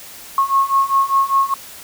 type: beating tone pair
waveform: sine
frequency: 1088 / 1093 Hz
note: C#6 / C#6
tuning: -33 / -25 cents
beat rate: 5 Hz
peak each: -17 / -15 dBFS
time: 0.38-1.54 s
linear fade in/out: 2 ms
effects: white hiss -37 dBFS RMS until 1.83 s